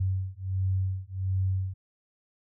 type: beating tone pair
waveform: sine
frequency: 93.9 / 95.3 Hz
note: F#2 / G2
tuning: +26 / -48 cents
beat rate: 1.4 Hz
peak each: -29 dBFS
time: 0-1.74 s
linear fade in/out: 10 ms
effects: none